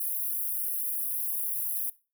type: high-pass noise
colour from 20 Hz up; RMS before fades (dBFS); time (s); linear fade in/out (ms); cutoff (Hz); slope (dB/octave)
white; -31; 0-1.9; 5; 10000; 96
effects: noise-tail reverb RT60 0.3 s tail -19 dB re dry